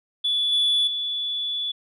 sine tone with level steps, 3442 Hz, A7, 39 cents flat, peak -19 / -16 / -24 dBFS, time 0.24-1.72 s, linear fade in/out 10 ms, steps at 0.52 / 0.87 s, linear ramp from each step 5 ms, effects tanh soft clip ceiling -15 dBFS

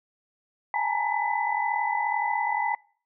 sine tone cluster, 818 / 855 / 907 / 949 / 2000 Hz, G#5 / A5 / A#5 / A#5 / B6, -26 / -50 / -48 / +31 / +21 cents, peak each -30 dBFS, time 0.74-2.75 s, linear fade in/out 2 ms, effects noise-tail reverb RT60 0.5 s tail -26 dB re dry

